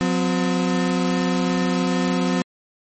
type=tone pair together; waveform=35% pulse; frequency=180.43 / 257.4 Hz; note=F#3 / C4; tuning=-43 / -28 cents; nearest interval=tritone; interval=615 cents; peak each=-19 / -20 dBFS; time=0.01-2.42 s; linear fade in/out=0 ms; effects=MP3 32 kbps